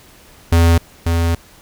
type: tone pair in turn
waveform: square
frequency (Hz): 84 / 84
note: E2 / E2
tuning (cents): +33 / +33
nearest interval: unison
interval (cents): 0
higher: neither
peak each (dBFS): -9 / -14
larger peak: first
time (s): 0.52-0.78 / 1.06-1.35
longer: second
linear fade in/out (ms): 5
effects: pink hiss -45 dBFS RMS until 1.61 s

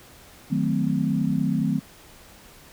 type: chord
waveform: sine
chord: D# diminished seventh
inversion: none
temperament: equal with one note detuned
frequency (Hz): 155.56 / 185 / 220 / 257.3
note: D#3 / F#3 / A3 / C4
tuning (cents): 0 / 0 / 0 / -29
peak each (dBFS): -26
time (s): 0.5-1.8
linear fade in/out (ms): 20
effects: pink hiss -49 dBFS RMS until 2.72 s

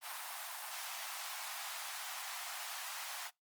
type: high-pass noise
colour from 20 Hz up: pink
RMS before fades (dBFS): -44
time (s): 0.01-3.31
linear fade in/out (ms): 50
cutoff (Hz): 710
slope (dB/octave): 48
effects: noise-tail reverb RT60 0.2 s tail -25 dB re dry + Opus 32 kbps

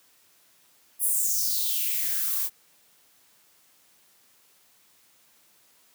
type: noise with high-pass filter sweep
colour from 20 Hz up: violet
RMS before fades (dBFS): -26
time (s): 0.99-2.5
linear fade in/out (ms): 50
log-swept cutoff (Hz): 11000 to 880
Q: 4.2
effects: white hiss -61 dBFS RMS until 5.94 s + high-pass 100 Hz 12 dB/octave

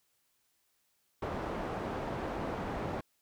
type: low-pass noise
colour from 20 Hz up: white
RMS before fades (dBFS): -37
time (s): 1.22-3.01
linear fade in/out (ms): 5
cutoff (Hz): 770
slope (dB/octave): 12
effects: white hiss -75 dBFS RMS until 3.21 s

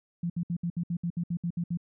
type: tone bursts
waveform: sine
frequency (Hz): 171.8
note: F3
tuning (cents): -28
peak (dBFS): -27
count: 12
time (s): 0.23-1.773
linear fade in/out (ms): 5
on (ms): 69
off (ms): 65
effects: none

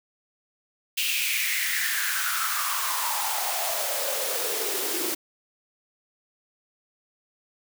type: noise with high-pass filter sweep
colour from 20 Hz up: white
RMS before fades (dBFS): -27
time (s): 0.97-5.15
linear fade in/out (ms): 10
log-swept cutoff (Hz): 2800 to 320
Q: 5.9
effects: none

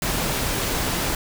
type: noise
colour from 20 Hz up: pink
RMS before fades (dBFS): -24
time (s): 0.02-1.15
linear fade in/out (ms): 2
effects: none

